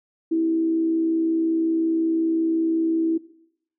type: tone with frequency modulation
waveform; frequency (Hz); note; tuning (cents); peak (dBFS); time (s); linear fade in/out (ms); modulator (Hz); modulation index
sine; 326.5; E4; -17; -18; 0.31-3.18; 10; 65.5; 0.25
effects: noise-tail reverb RT60 0.7 s tail -18 dB re dry

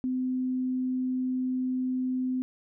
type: tone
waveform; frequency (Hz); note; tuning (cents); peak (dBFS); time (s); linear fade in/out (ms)
sine; 255.8; C4; -39; -26; 0.04-2.42; 0
effects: none

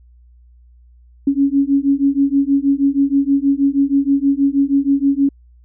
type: beating tone pair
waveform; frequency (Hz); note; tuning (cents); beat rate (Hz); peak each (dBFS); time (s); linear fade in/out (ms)
sine; 274.9 / 281.2; C#4 / C#4; -14 / +25; 6.3; -15; 1.27-5.29; 5
effects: added 60 Hz sine -44 dBFS peak until 5.64 s

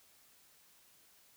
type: silence
effects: white hiss -65 dBFS RMS until 1.36 s

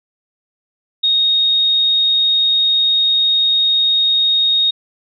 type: tone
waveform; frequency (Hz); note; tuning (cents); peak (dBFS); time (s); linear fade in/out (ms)
sine; 3729; A#7; 0; -11; 1.03-4.71; 10
effects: none

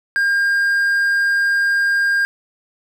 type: tone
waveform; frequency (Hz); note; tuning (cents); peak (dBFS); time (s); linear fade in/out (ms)
triangle; 1608; G6; +44; -12; 0.16-2.25; 0
effects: none

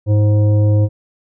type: tone with frequency modulation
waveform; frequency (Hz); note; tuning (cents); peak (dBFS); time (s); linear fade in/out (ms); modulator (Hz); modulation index
sine; 103.83; G#2; 0; -9; 0.06-0.89; 50; 422; 0.42
effects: none

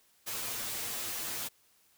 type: noise with comb filter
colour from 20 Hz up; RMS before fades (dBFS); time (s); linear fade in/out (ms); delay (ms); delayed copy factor
white; -37; 0.26-1.49; 20; 8.7; +0.95
effects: white hiss -67 dBFS RMS until 1.97 s

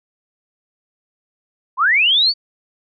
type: linear sweep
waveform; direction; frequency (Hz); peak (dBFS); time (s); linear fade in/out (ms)
sine; up; 950 to 4628; -11; 1.77-2.34; 50
effects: none

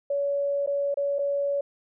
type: tone with dropouts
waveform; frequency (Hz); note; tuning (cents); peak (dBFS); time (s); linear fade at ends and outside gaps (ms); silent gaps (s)
sine; 565; C#5; +33; -23; 0.1-1.61; 5; 0.663-0.673 / 0.943-0.971 / 1.186-1.19
effects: none

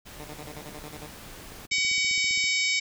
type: noise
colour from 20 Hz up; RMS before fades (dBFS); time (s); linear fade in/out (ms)
pink; -44; 0.05-1.67; 20
type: tone with tremolo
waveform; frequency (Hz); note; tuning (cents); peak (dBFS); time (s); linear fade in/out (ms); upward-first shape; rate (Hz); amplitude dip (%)
10% pulse; 150; D3; +37; -31; 0.2-1.1; 0; square; 11; 80
type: click train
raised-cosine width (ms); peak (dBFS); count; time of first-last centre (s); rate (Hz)
3; -34; 15; 1.52-2.441; 15.2
type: harmonic tone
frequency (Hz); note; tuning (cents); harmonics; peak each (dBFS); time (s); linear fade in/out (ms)
754; F#5; +32; 3 / 4 / 5 / 6 / 7 / 8 / 9 / 10; -25 / -35 / -32 / -36 / -30 / -38 / -39 / -35; 1.71-2.8; 10
effects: none

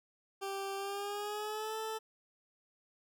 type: tone with pitch glide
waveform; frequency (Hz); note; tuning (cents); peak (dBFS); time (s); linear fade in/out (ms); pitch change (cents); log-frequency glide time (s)
20% pulse; 392 to 440; G4 to A4; 0 to 0; -32; 0.41-1.99; 20; +200; 0.76-1.77
effects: none

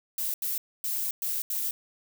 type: noise bursts at uneven times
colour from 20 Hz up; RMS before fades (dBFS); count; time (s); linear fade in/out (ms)
violet; -30; 5; 0.18-0.34 / 0.42-0.58 / 0.84-1.11 / 1.22-1.42 / 1.5-1.71; 2
effects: none

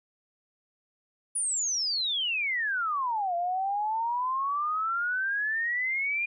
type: exponential two-way sweep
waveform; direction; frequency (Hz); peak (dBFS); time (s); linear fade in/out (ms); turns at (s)
sine; down then up; 9880 to 683 to 2433; -26; 1.35-6.26; 10; 3.35
effects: none

